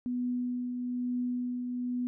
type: tone with tremolo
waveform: sine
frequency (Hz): 246.9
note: B3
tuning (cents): 0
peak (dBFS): -28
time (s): 0.06-2.07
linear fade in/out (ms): 0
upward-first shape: triangle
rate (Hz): 1.1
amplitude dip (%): 40
effects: none